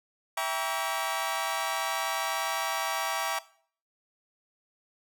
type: chord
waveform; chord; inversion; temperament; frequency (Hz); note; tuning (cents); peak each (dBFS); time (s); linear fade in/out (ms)
sawtooth; E diminished seventh; none; just; 659.3 / 791.1 / 949.3 / 1139.2; E5 / G5 / Bb5 / Db6; 0 / +16 / +31 / +47; -30; 0.37-3.39; 5
effects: noise-tail reverb RT60 0.5 s tail -18 dB re dry

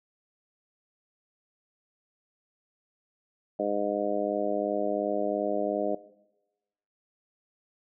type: harmonic tone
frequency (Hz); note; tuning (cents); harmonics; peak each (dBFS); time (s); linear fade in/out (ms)
102.8; G#2; -17; 2 / 3 / 4 / 5 / 6 / 7; -37 / -34 / -34 / -33 / -29 / -36; 3.59-5.95; 5
effects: noise-tail reverb RT60 1.0 s tail -19 dB re dry

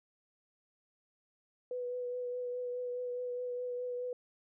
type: tone with vibrato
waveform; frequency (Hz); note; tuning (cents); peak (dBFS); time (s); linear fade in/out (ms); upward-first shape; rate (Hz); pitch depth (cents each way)
sine; 493.9; B4; 0; -35; 1.71-4.13; 2; triangle; 4.8; 20
effects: none

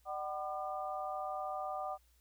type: harmonic tone with a mistuned harmonic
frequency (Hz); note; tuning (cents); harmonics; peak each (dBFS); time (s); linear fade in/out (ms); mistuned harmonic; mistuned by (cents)
200.7; G3; +41; 3 / 4 / 5 / 6; -43 / -39 / -52 / -43; 0.05-1.98; 50; 4; -100
effects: added 60 Hz sine -67 dBFS peak until 2.2 s + white hiss -73 dBFS RMS until 2.2 s

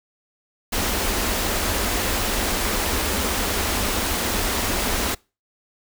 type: band-stop noise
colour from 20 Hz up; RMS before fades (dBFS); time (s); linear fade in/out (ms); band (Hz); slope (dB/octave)
pink; -23; 0.72-5.15; 10; 100 to 180; 96
effects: noise-tail reverb RT60 0.3 s tail -25 dB re dry

